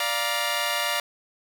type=chord; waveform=10% pulse; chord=Bb major; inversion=first; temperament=equal with one note detuned; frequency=587.3 / 698.5 / 945.9 Hz; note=D5 / F5 / Bb5; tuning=0 / 0 / +25 cents; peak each=-20 dBFS; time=0-1 s; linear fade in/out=2 ms; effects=none